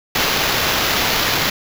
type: noise with sample-and-hold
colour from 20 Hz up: white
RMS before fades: -18 dBFS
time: 0.15-1.5 s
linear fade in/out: 5 ms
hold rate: 8820 Hz
effects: none